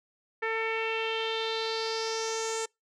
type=tone with low-pass filter sweep; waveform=sawtooth; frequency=447.6 Hz; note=A4; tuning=30 cents sharp; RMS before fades=-31 dBFS; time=0.42-2.66 s; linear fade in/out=10 ms; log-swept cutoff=2000 to 7600 Hz; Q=4.4; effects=noise-tail reverb RT60 0.2 s tail -26 dB re dry